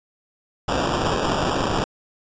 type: noise with sample-and-hold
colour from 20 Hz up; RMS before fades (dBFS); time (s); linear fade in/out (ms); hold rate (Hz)
blue; -22; 0.68-1.84; 2; 2100
effects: resampled to 16000 Hz